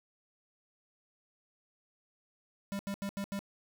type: tone bursts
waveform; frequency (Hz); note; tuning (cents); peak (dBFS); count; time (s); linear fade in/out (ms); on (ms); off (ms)
square; 198.9; G3; +25; -35; 5; 2.72-3.391; 0; 71; 79
effects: none